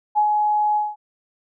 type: tone with ADSR envelope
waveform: sine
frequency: 842 Hz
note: G#5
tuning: 24 cents sharp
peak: -13 dBFS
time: 0.15-0.96 s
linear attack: 30 ms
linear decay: 86 ms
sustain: -3 dB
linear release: 200 ms
effects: none